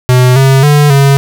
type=tone with pitch steps; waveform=square; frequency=126.1 / 134.5 / 146.9 / 138.6 Hz; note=B2 / C3 / D3 / C#3; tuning=+36 / +48 / +1 / 0 cents; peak=-4 dBFS; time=0.09-1.17 s; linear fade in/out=0 ms; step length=270 ms; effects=none